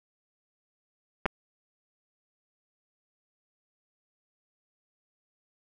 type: clicks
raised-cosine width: 0.5 ms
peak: -11 dBFS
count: 2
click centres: 1.257 / 1.262 s
effects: none

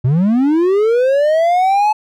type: linear sweep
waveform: triangle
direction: up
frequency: 116.54 to 865 Hz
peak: -8 dBFS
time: 0.04-1.93 s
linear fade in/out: 10 ms
effects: none

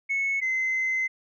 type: tone pair in turn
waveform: sine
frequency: 2200 / 2058 Hz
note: C#7 / C7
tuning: -14 / -29 cents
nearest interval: minor second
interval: 115 cents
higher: first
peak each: -22 dBFS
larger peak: neither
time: 0.09-0.41 / 0.41-1.08 s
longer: second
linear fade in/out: 20 ms
effects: tanh soft clip ceiling -20 dBFS

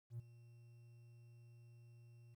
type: tone with ADSR envelope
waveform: triangle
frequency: 118.1 Hz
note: A#2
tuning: 23 cents sharp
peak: -39 dBFS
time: 0.1-2.35 s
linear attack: 92 ms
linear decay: 10 ms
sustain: -18 dB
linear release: 11 ms
effects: tanh soft clip ceiling -40 dBFS + 13-bit

